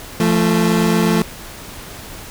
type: tone pair together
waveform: 30% pulse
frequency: 171.9 / 220.2 Hz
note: F3 / A3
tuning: -27 / +2 cents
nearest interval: major third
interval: 429 cents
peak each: -13 dBFS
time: 0.2-1.22 s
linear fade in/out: 2 ms
effects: pink hiss -34 dBFS RMS until 2.3 s